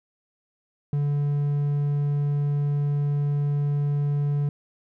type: tone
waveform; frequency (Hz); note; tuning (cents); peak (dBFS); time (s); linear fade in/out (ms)
triangle; 144.5; D3; -28; -19; 0.93-4.49; 2
effects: none